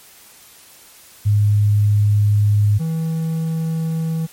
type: tone pair in turn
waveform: sine / triangle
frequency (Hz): 103.83 / 161.9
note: G#2 / E3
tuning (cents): 0 / -31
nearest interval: minor sixth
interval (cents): 769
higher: second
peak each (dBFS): -11 / -16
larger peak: first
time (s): 1.25-2.79 / 2.79-4.27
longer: first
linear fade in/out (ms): 20
effects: white hiss -45 dBFS RMS until 4.32 s + MP3 64 kbps

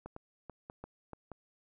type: clicks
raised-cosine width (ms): 1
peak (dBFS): -30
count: 7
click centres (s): 0.06 / 0.164 / 0.497 / 0.699 / 0.84 / 1.133 / 1.317
effects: none

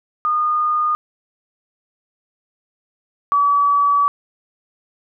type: tone pair in turn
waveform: sine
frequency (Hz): 1223 / 1144.1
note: D#6 / D6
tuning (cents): -30 / -46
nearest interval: minor second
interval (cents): 116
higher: first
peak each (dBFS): -15 / -12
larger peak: second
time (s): 0.25-0.95 / 3.32-4.08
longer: second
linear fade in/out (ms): 0
effects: none

